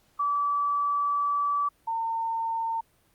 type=tone pair in turn; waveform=sine; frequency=1153 / 908.4 Hz; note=D6 / A#5; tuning=-32 / -45 cents; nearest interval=major third; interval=413 cents; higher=first; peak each=-23 / -26 dBFS; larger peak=first; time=0.19-1.69 / 1.87-2.81 s; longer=first; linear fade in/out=10 ms; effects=pink hiss -65 dBFS RMS until 3.14 s + Opus 48 kbps